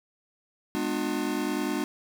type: chord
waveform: square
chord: G# diminished seventh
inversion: none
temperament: just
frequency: 207.7 / 249.2 / 299 / 358.8 Hz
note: G#3 / B3 / D4 / F4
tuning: 0 / +16 / +31 / +47 cents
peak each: -35 / -34 / -31 / -34 dBFS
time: 0.75-1.84 s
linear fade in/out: 0 ms
effects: none